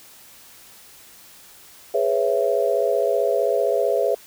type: chord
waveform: sine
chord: C# minor seventh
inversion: second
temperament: just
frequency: 415.8 / 498.9 / 554.4 / 665.2 Hz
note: G#4 / B4 / C#5 / E5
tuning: +2 / +17 / 0 / +16 cents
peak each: -23 dBFS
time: 1.94-4.15 s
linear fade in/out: 5 ms
effects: white hiss -47 dBFS RMS until 4.26 s